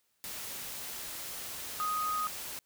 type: tone in noise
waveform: sine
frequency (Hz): 1248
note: D#6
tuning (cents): +5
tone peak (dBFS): -30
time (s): 1.8-2.27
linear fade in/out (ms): 0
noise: white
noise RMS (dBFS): -41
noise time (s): 0.24-2.59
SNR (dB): +8
effects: white hiss -75 dBFS RMS until 2.65 s